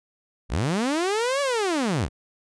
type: linear two-way sweep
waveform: sawtooth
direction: up then down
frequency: 39.99 to 577 to 47.02 Hz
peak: -18 dBFS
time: 0.49-2.09 s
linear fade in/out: 50 ms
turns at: 1.41 s
effects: resampled to 22050 Hz